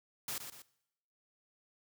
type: noise with echo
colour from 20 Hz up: white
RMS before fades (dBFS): -39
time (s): 0.28-0.38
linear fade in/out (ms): 2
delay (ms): 120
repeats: 2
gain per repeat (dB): -7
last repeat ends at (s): 0.62
effects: noise-tail reverb RT60 0.8 s tail -20 dB re dry + high-pass 80 Hz 12 dB/octave